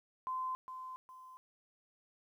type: tone with echo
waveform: sine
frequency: 1031 Hz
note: C6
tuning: 26 cents flat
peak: -35 dBFS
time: 0.27-0.55 s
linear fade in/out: 0 ms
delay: 410 ms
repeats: 2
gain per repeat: -8 dB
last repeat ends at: 1.37 s
effects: 12-bit